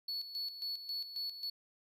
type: tone with tremolo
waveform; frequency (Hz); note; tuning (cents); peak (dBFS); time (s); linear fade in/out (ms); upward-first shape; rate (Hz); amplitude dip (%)
triangle; 4415; C#8; -8; -35; 0.08-1.5; 5; square; 3.7; 65
effects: none